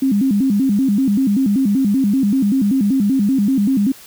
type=tone with vibrato; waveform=sine; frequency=233.1 Hz; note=A#3; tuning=in tune; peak=-12 dBFS; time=0.02-3.92 s; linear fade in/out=5 ms; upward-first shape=square; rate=5.2 Hz; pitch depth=240 cents each way; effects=white hiss -41 dBFS RMS until 4.06 s